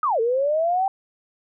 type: linear two-way sweep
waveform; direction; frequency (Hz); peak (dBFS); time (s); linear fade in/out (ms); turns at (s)
sine; down then up; 1300 to 440 to 788; -18; 0.03-0.88; 2; 0.2
effects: none